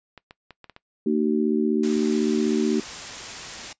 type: clicks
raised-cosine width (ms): 0.3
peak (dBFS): -26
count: 6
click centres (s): 0.177 / 0.309 / 0.507 / 0.643 / 0.697 / 0.764
type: harmonic tone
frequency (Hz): 76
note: D#2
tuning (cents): -40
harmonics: 3 / 4 / 5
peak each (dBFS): -22 / -24 / -24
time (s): 1.06-2.8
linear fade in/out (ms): 5
type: noise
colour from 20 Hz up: white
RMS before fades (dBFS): -35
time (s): 1.83-3.73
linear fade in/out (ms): 5
effects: noise-tail reverb RT60 0.1 s tail -20 dB re dry + resampled to 16000 Hz